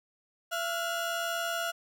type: tone pair together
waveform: 30% pulse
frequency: 676 / 1432.4 Hz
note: E5 / F6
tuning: +43 / +43 cents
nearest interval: octave + minor second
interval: 1300 cents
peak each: -30 / -31 dBFS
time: 0.51-1.72 s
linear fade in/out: 20 ms
effects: none